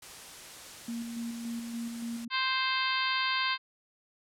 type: noise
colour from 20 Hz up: white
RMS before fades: -46 dBFS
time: 0.02-2.25 s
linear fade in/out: 5 ms
type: tone with tremolo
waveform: sine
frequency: 233.1 Hz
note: A#3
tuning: in tune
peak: -33 dBFS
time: 0.88-2.28 s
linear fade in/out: 5 ms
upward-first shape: square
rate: 3.5 Hz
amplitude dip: 35%
type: harmonic tone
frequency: 523.3 Hz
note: C5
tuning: in tune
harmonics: 2 / 3 / 4 / 5 / 6 / 7 / 8 / 9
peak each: -32 / -34 / -35 / -36 / -37 / -37 / -38 / -39 dBFS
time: 2.3-3.58 s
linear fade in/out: 50 ms
effects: low-pass 10000 Hz 12 dB/octave